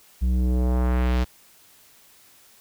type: tone with low-pass filter sweep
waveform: square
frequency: 62 Hz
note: B1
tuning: 7 cents sharp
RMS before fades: -21 dBFS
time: 0.21-1.25 s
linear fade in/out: 20 ms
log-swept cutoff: 130 to 5300 Hz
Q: 1
effects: white hiss -54 dBFS RMS until 2.6 s